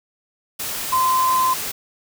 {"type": "tone in noise", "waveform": "sine", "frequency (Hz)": 1033, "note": "C6", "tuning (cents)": -22, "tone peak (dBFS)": -15, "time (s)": [0.92, 1.54], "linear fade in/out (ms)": 10, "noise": "white", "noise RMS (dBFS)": -27, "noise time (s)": [0.59, 1.72], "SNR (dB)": 9, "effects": []}